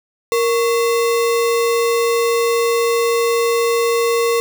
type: tone with sample-and-hold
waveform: sine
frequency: 466.2 Hz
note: A#4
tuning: in tune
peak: -13 dBFS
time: 0.32-4.4 s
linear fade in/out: 0 ms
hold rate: 1575 Hz
effects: none